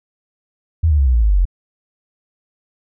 sine tone with pitch steps, 81.4 / 74.64 / 68.45 / 62.77 / 57.56 / 52.78 / 48.4 / 44.38 Hz, E2 / D2 / C#2 / B1 / A#1 / G#1 / G1 / F1, -21 / +29 / -21 / +29 / -21 / +29 / -21 / +29 cents, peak -10 dBFS, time 0.83-1.454 s, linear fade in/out 10 ms, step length 78 ms, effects none

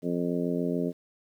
harmonic tone, 87 Hz, F2, 6 cents flat, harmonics 2 / 3 / 4 / 5 / 6 / 7, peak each -31 / -30 / -34 / -33 / -40 / -37 dBFS, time 0.02-0.93 s, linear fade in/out 50 ms, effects 10-bit

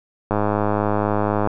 click train, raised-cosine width 1 ms, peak -6 dBFS, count 122, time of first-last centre 0.31-1.473 s, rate 104 Hz, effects none

